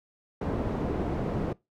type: low-pass noise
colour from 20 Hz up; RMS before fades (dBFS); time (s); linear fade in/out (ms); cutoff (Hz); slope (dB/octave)
white; -30; 0.41-1.53; 5; 400; 12
effects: noise-tail reverb RT60 0.2 s tail -21 dB re dry